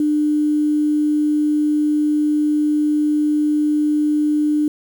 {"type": "tone with quantisation", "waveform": "sine", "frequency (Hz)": 300, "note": "D4", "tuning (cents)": 37, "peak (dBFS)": -14, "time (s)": [0, 4.68], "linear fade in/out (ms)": 2, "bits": 7, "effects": []}